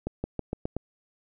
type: accelerating click train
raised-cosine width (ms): 2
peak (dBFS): -16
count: 6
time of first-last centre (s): 0.07-0.766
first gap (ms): 170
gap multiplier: 0.9
effects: none